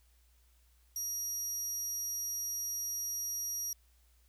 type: tone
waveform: 30% pulse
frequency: 5700 Hz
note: F8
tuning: 34 cents sharp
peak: -31 dBFS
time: 0.96-3.73 s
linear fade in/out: 2 ms
effects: added 60 Hz sine -64 dBFS peak until 4.28 s + white hiss -72 dBFS RMS until 4.28 s